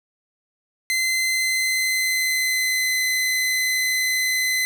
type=tone with pitch glide; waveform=sawtooth; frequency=2060 to 2033 Hz; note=C7 to B6; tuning=-28 to +50 cents; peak=-16 dBFS; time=0.9-4.65 s; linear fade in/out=0 ms; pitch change=-22 cents; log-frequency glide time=1.3-3.01 s; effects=none